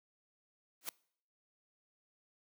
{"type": "noise with exponential growth", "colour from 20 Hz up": "white", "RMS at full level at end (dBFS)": -35, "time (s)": [0.81, 0.89], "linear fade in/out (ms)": 1, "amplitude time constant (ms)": 16, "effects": ["noise-tail reverb RT60 0.6 s tail -24 dB re dry", "high-pass 200 Hz 12 dB/octave"]}